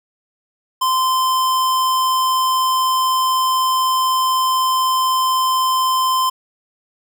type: tone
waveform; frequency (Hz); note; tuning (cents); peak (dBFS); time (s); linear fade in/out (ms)
square; 1036; C6; -17; -15; 0.81-6.3; 10
effects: none